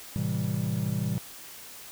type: chord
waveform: triangle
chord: A minor seventh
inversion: none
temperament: equal with one note detuned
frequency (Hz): 110 / 130.81 / 162.08 / 196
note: A2 / C3 / E3 / G3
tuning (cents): 0 / 0 / -29 / 0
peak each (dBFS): -30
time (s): 0.16-1.18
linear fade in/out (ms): 0
effects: white hiss -45 dBFS RMS until 1.91 s